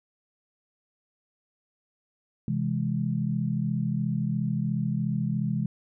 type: chord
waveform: sine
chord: C augmented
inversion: none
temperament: equal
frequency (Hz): 130.81 / 164.81 / 207.7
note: C3 / E3 / G#3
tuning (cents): 0 / 0 / 0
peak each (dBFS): -29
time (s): 2.48-5.66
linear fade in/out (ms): 2
effects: none